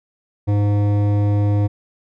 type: tone with hard clipping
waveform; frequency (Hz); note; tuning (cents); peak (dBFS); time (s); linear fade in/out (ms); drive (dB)
sine; 102.7; G#2; -19; -16; 0.47-1.68; 20; 13
effects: none

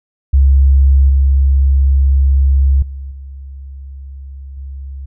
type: tone with level steps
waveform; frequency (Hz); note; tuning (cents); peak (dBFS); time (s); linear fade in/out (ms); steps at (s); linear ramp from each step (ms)
sine; 68; C#2; -33; -5 / -7 / -23 / -27 / -24; 0.33-5.06; 10; 1.09 / 2.82 / 3.11 / 4.57; 5
effects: none

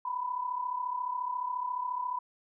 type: tone pair together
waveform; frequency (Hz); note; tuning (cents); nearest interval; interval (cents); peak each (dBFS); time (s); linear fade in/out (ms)
sine; 965 / 999.3; B5 / B5; -40 / +20; minor second; 60; -37 / -32; 0.05-2.19; 5
effects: none

